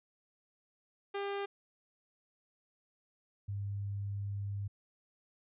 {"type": "tone pair in turn", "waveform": ["sawtooth", "sine"], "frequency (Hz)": [400, 100.49], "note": ["G4", "G2"], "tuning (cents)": [35, 43], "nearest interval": "2 octaves", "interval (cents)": 2392, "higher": "first", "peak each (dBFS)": [-31, -35], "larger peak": "first", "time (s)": [[1.14, 1.46], [3.48, 4.68]], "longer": "second", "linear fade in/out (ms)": 10, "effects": ["resampled to 8000 Hz"]}